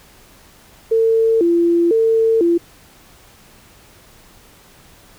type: tone with vibrato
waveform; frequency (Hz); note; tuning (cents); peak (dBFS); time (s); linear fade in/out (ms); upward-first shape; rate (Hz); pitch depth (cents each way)
sine; 392; G4; 0; -11; 0.91-2.58; 10; square; 1; 240
effects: pink hiss -47 dBFS RMS until 5.18 s